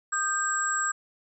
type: tone cluster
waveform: sine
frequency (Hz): 1230 / 1576 / 7670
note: D#6 / G6 / A#8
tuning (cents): -20 / +9 / +48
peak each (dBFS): -29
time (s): 0.12-0.92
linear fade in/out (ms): 10
effects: none